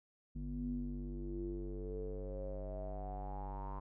square tone with low-pass filter sweep, 48.77 Hz, G1, 8 cents flat, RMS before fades -42 dBFS, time 0.35-3.8 s, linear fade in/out 10 ms, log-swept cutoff 210 to 1000 Hz, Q 9.2, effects none

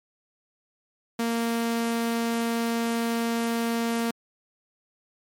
sawtooth tone, 231.6 Hz, A#3, 11 cents flat, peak -20 dBFS, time 1.19-4.11 s, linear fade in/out 5 ms, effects MP3 64 kbps

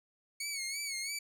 15% pulse tone with vibrato, 2217 Hz, C#7, in tune, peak -29 dBFS, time 0.4-1.19 s, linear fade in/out 5 ms, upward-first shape sine, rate 3 Hz, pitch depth 77 cents each way, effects none

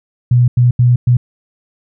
sine tone bursts at uneven times, 122.6 Hz, B2, 12 cents flat, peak -6 dBFS, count 4, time 0.31-0.48 / 0.57-0.71 / 0.79-0.96 / 1.07-1.17 s, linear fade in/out 5 ms, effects none

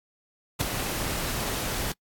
pink noise with ADSR envelope, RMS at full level -22 dBFS, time 0.59-1.92 s, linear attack 23 ms, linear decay 3 ms, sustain -8 dB, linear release 3 ms, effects noise-tail reverb RT60 0.1 s tail -26 dB re dry + AAC 64 kbps

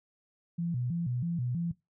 sine tone with vibrato, 144.9 Hz, D3, 23 cents flat, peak -29 dBFS, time 0.58-1.72 s, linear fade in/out 10 ms, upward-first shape square, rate 3.1 Hz, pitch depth 280 cents each way, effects noise-tail reverb RT60 0.2 s tail -20 dB re dry

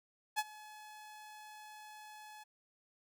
sawtooth tone with ADSR envelope, 852 Hz, G#5, 44 cents sharp, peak -26 dBFS, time 0.36-2.44 s, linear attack 29 ms, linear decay 40 ms, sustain -21 dB, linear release 14 ms, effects none

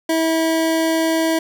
25% pulse tone, 324.2 Hz, E4, 29 cents flat, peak -12 dBFS, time 0.09-1.39 s, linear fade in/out 5 ms, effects none

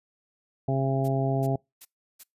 harmonic tone, 134.8 Hz, C#3, 48 cents flat, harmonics 1 / 2 / 3 / 4 / 5 / 6, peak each -25 / -31 / -32 / -39 / -30 / -37 dBFS, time 0.68-1.56 s, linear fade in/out 5 ms
blue noise bursts, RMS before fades -44 dBFS, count 4, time 1.04-2.236 s, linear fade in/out 10 ms, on 44 ms, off 340 ms
effects noise-tail reverb RT60 0.2 s tail -26 dB re dry + resampled to 32000 Hz

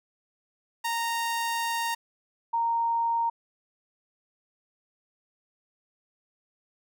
sawtooth / sine tone pair in turn, 927 / 927 Hz, A#5 / A#5, -10 / -10 cents, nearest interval unison, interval 0 cents, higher neither, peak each -23 dBFS, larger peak neither, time 0.84-1.95 / 2.53-3.3 s, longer first, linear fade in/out 10 ms, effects none

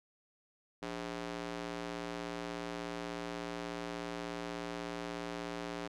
square tone with high-pass filter, 58.27 Hz, A#1, in tune, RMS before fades -41 dBFS, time 0.82-5.88 s, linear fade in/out 10 ms, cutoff 290 Hz, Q 0.82, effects low-pass 6000 Hz 12 dB/octave

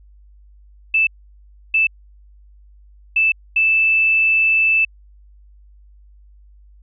sine tone bursts at uneven times, 2637 Hz, E7, in tune, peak -12 dBFS, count 4, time 0.94-1.07 / 1.74-1.87 / 3.16-3.32 / 3.56-4.85 s, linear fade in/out 5 ms, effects added 50 Hz sine -44 dBFS peak until 6.82 s

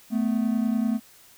triangle tone pair together, 219.8 / 250 Hz, A3 / B3, -2 / +21 cents, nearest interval major second, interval 223 cents, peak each -21 / -24 dBFS, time 0.1-1 s, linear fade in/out 50 ms, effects white hiss -53 dBFS RMS until 1.37 s

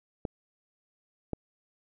clicks, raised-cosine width 2 ms, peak -18 dBFS, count 2, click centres 0.252 / 1.333 s, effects none

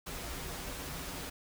pink noise with comb filter, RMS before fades -41 dBFS, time 0.06-1.3 s, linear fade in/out 10 ms, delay 9.3 ms, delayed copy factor -0.55, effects none

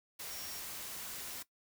sine tone in noise, 5580 Hz, F8, 2 cents flat, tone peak -49 dBFS, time 0.3-0.6 s, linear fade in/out 10 ms, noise white, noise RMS -44 dBFS, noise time 0.19-1.43 s, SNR -8 dB, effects noise-tail reverb RT60 0.1 s tail -17 dB re dry

